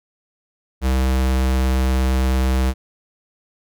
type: tone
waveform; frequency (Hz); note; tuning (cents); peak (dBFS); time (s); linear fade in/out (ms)
square; 64.9; C2; -13; -16; 0.81-2.74; 50
effects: none